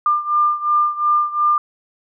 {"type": "beating tone pair", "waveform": "sine", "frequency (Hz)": [1197, 1199.8], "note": ["D6", "D6"], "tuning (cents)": [33, 37], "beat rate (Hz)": 2.8, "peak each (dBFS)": [-16, -19], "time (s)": [0.06, 1.58], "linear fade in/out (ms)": 2, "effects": []}